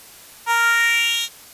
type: tone with high-pass filter sweep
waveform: 10% pulse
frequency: 464.8 Hz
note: A#4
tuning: 5 cents flat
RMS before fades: -18 dBFS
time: 0.46-1.29 s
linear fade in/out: 50 ms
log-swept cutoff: 940 to 4100 Hz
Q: 3.7
effects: white hiss -43 dBFS RMS until 1.53 s + resampled to 32000 Hz